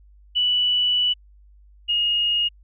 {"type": "tone pair in turn", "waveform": "sine", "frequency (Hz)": [2960, 2862], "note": ["F#7", "F7"], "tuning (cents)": [0, 42], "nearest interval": "minor second", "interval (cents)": 58, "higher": "first", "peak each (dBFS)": [-17, -18], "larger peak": "first", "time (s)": [[0.35, 1.14], [1.88, 2.49]], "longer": "first", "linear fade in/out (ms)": 20, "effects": ["added 50 Hz sine -48 dBFS peak until 2.63 s"]}